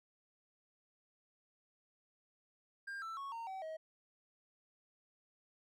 triangle tone with pitch steps, 1600 / 1330 / 1105.5 / 919 / 763.9 / 635 Hz, G6 / E6 / C#6 / A#5 / G5 / D#5, +35 / +15 / -5 / -25 / -45 / +35 cents, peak -40 dBFS, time 2.87-3.77 s, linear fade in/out 10 ms, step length 150 ms, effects none

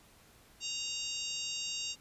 harmonic tone with a mistuned harmonic, 932.3 Hz, A#5, in tune, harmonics 3 / 4 / 5 / 6 / 7 / 8, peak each -40 / -43 / -43 / -44 / -46 / -43 dBFS, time 0.6-1.96 s, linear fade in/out 50 ms, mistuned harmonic 7, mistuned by -26 cents, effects pink hiss -61 dBFS RMS until 2 s + resampled to 32000 Hz

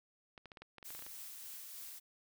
clicks, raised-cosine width 0.3 ms, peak -35 dBFS, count 12, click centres 0.378 / 0.457 / 0.518 / 0.572 / 0.62 / 0.783 / 0.828 / 0.905 / 0.95 / 0.992 / 1.023 / 1.065 s
blue noise with tremolo, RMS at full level -48 dBFS, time 0.84-2 s, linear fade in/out 20 ms, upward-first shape sine, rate 3.3 Hz, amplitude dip 25%
effects none

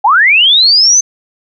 sine linear sweep, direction up, 754 to 6272 Hz, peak -4 dBFS, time 0.04-1.01 s, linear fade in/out 10 ms, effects none

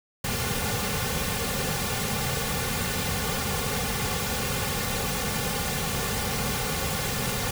pink noise with comb filter, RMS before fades -28 dBFS, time 0.24-7.51 s, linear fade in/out 5 ms, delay 3.1 ms, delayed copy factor -0.85, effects none

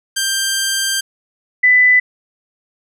10% pulse / sine tone pair in turn, 1580 / 1996.3 Hz, G6 / B6, +13 / +18 cents, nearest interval major third, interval 405 cents, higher second, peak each -7 dBFS, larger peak neither, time 0.16-1.01 / 1.63-2 s, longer first, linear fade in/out 10 ms, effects none

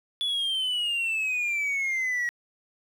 sine exponential sweep, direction down, 3444 to 1903 Hz, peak -22 dBFS, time 0.21-2.29 s, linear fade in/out 0 ms, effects tanh soft clip ceiling -24 dBFS + 9-bit

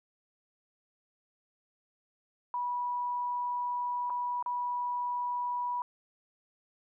sine tone with dropouts, 977 Hz, B5, 19 cents flat, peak -30 dBFS, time 2.54-5.82 s, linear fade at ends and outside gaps 1 ms, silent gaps 4.098-4.103 / 4.426-4.461 s, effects none

